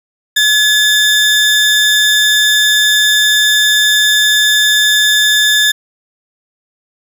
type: tone pair together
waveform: 40% pulse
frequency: 1703 / 3605 Hz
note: G#6 / A7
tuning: +43 / +41 cents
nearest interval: octave + minor second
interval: 1298 cents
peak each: -10 dBFS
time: 0.36-5.72 s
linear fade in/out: 10 ms
effects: none